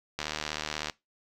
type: click train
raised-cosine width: 0.2 ms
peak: -14 dBFS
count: 55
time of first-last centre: 0.19-0.898 s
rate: 76.3 Hz
effects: noise-tail reverb RT60 0.2 s tail -21 dB re dry